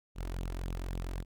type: tone with flanger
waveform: sawtooth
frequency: 44.17 Hz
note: F1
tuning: 20 cents sharp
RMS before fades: -37 dBFS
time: 0.15-1.25 s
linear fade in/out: 50 ms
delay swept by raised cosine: 0.25 to 3.25 ms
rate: 3.7 Hz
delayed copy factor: +0.6
effects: none